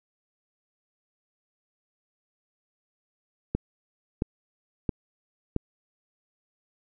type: click train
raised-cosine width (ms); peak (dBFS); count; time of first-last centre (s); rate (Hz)
3; -12; 4; 3.55-5.563; 1.49
effects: none